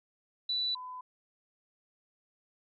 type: tone pair in turn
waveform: sine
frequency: 3965 / 1006.8 Hz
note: B7 / B5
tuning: +6 / +33 cents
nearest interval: 2 octaves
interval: 2373 cents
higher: first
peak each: -29 / -40 dBFS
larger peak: first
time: 0.49-0.75 / 0.75-1.01 s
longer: neither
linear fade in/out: 5 ms
effects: none